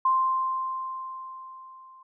sine tone with level ramp, 1046.5 Hz, C6, in tune, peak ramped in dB -18 to -48 dBFS, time 0.05-2.03 s, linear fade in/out 5 ms, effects none

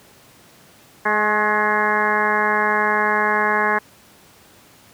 harmonic tone with a mistuned harmonic, 210.8 Hz, G#3, 26 cents sharp, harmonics 1 / 2 / 3 / 4 / 5 / 6 / 7 / 8 / 9 / 10, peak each -29 / -25 / -28 / -23 / -22 / -30 / -28 / -21 / -28 / -29 dBFS, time 1.05-3.79 s, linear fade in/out 10 ms, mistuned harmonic 5, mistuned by +34 cents, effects pink hiss -49 dBFS RMS until 4.93 s + high-pass 100 Hz 12 dB/octave

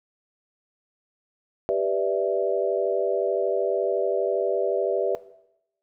sine chord, E minor seventh, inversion first, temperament equal, 392 / 493.9 / 587.3 / 659.3 Hz, G4 / B4 / D5 / E5, 0 / 0 / 0 / 0 cents, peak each -26 dBFS, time 1.69-5.15 s, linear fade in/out 0 ms, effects noise-tail reverb RT60 0.8 s tail -17 dB re dry

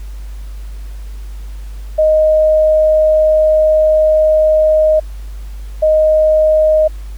sine tone bursts at uneven times, 622 Hz, D#5, 1 cent flat, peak -7 dBFS, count 2, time 1.98-5 / 5.82-6.88 s, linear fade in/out 10 ms, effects added 50 Hz sine -24 dBFS peak until 7.17 s + pink hiss -45 dBFS RMS until 7.17 s

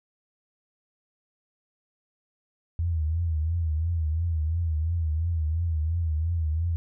sine tone with vibrato, 81.2 Hz, E2, 26 cents flat, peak -23 dBFS, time 2.79-6.76 s, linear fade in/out 0 ms, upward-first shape triangle, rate 2.9 Hz, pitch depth 120 cents each way, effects none

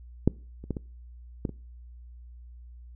clicks, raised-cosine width 3 ms, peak -6 / -29 / -16 / -20 / -15 / -24 dBFS, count 6, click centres 0.276 / 0.64 / 0.707 / 0.768 / 1.452 / 1.493 s, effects noise-tail reverb RT60 0.4 s tail -24 dB re dry + added 60 Hz sine -44 dBFS peak until 2.95 s

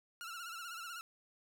sawtooth tone with vibrato, 1376 Hz, F6, 26 cents flat, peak -40 dBFS, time 0.21-1.01 s, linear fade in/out 0 ms, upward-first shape sine, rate 16 Hz, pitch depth 83 cents each way, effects none

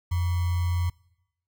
sine tone with sample-and-hold, 87.6 Hz, F2, 6 cents sharp, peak -22 dBFS, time 0.11-0.9 s, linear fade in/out 10 ms, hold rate 1050 Hz, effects noise-tail reverb RT60 0.9 s tail -24 dB re dry

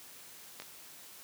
clicks, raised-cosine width 0.2 ms, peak -24 / -29 dBFS, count 2, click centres 0.6 / 0.621 s, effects white hiss -52 dBFS RMS until 1.23 s + high-pass 100 Hz 12 dB/octave

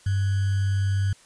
sine tone with sample-and-hold, 98 Hz, G2, in tune, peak -20 dBFS, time 0.06-1.13 s, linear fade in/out 5 ms, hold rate 1575 Hz, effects white hiss -54 dBFS RMS until 1.25 s + resampled to 22050 Hz

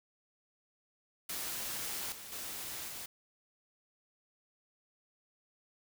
white noise with level steps, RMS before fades -39 / -48 / -42 / -44 dBFS, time 1.29-3.06 s, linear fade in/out 5 ms, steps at 2.12 / 2.32 / 2.88 s, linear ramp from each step 2 ms, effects none

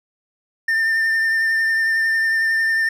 triangle tone with vibrato, 1800 Hz, A6, 39 cents sharp, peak -14 dBFS, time 0.68-2.89 s, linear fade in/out 5 ms, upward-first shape triangle, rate 11 Hz, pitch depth 20 cents each way, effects none

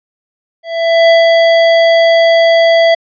square tone with ADSR envelope, 665 Hz, E5, 15 cents sharp, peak -4 dBFS, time 0.63-2.95 s, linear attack 460 ms, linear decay 150 ms, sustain -2 dB, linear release 10 ms, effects resampled to 11025 Hz

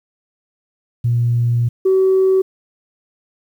sine tone pair in turn, 119 / 379.6 Hz, A#2 / F#4, +36 / +44 cents, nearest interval octave + minor sixth, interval 2008 cents, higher second, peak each -12 / -9 dBFS, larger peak second, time 1.04-1.69 / 1.85-2.42 s, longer first, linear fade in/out 10 ms, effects tanh soft clip ceiling -7 dBFS + 8-bit

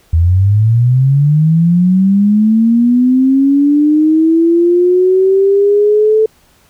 sine linear sweep, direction up, 79.5 to 440 Hz, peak -6 dBFS, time 0.13-6.26 s, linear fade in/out 5 ms, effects pink hiss -50 dBFS RMS until 6.69 s

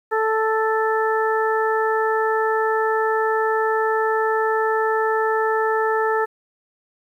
harmonic tone, 440 Hz, A4, in tune, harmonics 1 / 2 / 3 / 4, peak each -20 / -23 / -25 / -26 dBFS, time 0.11-6.26 s, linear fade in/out 20 ms, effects 9-bit

